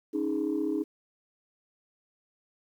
sine chord, C# suspended second, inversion none, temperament equal with one note detuned, 277.2 / 312.4 / 415.3 Hz, C#4 / D#4 / G#4, 0 / +7 / 0 cents, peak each -32 / -28 / -32 dBFS, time 0.13-0.84 s, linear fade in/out 20 ms, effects tanh soft clip ceiling -20 dBFS + 10-bit

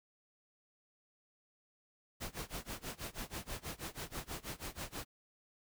pink noise with tremolo, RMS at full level -41 dBFS, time 2.2-5.05 s, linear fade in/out 20 ms, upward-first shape sine, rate 6.2 Hz, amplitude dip 95%, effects none

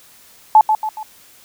sine tone with echo, 865 Hz, A5, 30 cents flat, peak -4 dBFS, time 0.55-0.61 s, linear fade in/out 2 ms, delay 140 ms, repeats 3, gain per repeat -7 dB, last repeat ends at 1.03 s, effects white hiss -47 dBFS RMS until 1.44 s

